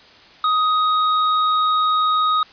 sine tone with tanh clipping, 1253 Hz, D#6, 12 cents sharp, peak -17 dBFS, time 0.44-2.43 s, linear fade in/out 2 ms, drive 17 dB, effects white hiss -46 dBFS RMS until 2.52 s + resampled to 11025 Hz

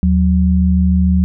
sine tone pair together, 77.22 / 183.8 Hz, D#2 / F#3, -13 / -11 cents, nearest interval octave + minor third, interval 1502 cents, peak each -12 dBFS, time 0.03-1.24 s, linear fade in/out 0 ms, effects none

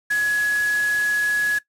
sine tone in noise, 1684 Hz, G#6, 24 cents sharp, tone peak -17 dBFS, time 0.1-1.59 s, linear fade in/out 10 ms, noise white, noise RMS -33 dBFS, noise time 0.1-1.59 s, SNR +13 dB, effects noise-tail reverb RT60 0.1 s tail -18 dB re dry + low-pass 12000 Hz 12 dB/octave

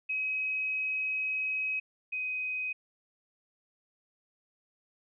sine tone pair in turn, 2541 / 2513 Hz, D#7 / D#7, +36 / +17 cents, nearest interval unison, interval 19 cents, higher first, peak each -29 / -31 dBFS, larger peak first, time 0.09-1.8 / 2.12-2.73 s, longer first, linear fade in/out 10 ms, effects none

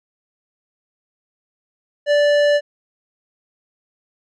sine tone with tanh clipping, 584 Hz, D5, 10 cents flat, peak -14 dBFS, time 2.06-2.61 s, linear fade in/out 50 ms, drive 15 dB, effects none

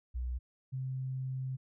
sine tone pair in turn, 61.74 / 130.82 Hz, B1 / C3, 0 / 0 cents, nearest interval octave + minor second, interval 1300 cents, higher second, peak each -33 / -34 dBFS, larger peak first, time 0.14-0.39 / 0.72-1.57 s, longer second, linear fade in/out 20 ms, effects none

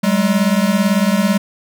square beating tone pair, 191.4 / 209.4 Hz, G3 / G#3, -41 / +15 cents, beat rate 18 Hz, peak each -16 dBFS, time 0.03-1.38 s, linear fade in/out 10 ms, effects none

